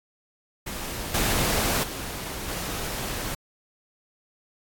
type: noise with level steps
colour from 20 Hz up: pink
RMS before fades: -33 / -24 / -34 / -31 dBFS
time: 0.66-3.35 s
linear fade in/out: 10 ms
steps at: 1.14 / 1.83 / 2.48 s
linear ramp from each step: 5 ms
effects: AAC 64 kbps